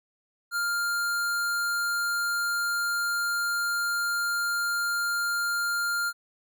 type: tone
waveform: square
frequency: 1400 Hz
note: F6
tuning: 4 cents sharp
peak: -26 dBFS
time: 0.51-6.13 s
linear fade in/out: 50 ms
effects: none